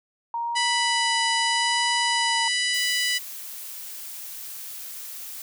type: tone with vibrato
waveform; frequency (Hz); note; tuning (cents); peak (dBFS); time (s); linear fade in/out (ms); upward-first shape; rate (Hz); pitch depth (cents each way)
sine; 932; A#5; -1; -25; 0.34-2.48; 2; sine; 0.8; 20
type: harmonic tone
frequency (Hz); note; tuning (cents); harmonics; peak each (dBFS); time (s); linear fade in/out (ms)
987.8; B5; 0; 2 / 3 / 4 / 5 / 6 / 7 / 8 / 9 / 10; -26 / -27 / -32 / -29 / -37 / -36 / -39 / -35 / -39; 0.55-3.19; 20
type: noise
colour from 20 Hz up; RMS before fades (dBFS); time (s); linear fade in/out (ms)
blue; -37; 2.74-5.42; 2
effects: none